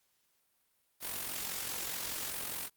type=noise with amplitude modulation; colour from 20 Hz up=white; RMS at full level=-36 dBFS; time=1-2.7 s; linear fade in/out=50 ms; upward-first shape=sine; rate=44.9 Hz; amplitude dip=55%; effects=white hiss -75 dBFS RMS until 2.76 s + Opus 48 kbps